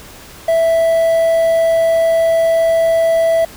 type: tone with quantisation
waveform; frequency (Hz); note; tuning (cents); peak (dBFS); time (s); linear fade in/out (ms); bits
triangle; 659; E5; -1; -8; 0.48-3.45; 5; 6
effects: pink hiss -37 dBFS RMS until 3.56 s